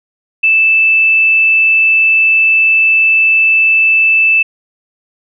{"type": "tone", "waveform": "sine", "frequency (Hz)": 2637, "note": "E7", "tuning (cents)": 0, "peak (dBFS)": -6, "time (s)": [0.43, 4.43], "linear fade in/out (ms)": 10, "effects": []}